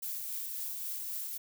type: noise with tremolo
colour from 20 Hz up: violet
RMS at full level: -37 dBFS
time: 0.02-1.38 s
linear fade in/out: 10 ms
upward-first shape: triangle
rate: 3.7 Hz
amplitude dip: 30%
effects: none